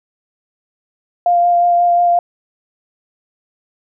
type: tone with vibrato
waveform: sine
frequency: 698.5 Hz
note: F5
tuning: in tune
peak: -9 dBFS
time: 1.26-2.19 s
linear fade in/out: 2 ms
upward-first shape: sine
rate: 5.6 Hz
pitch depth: 12 cents each way
effects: none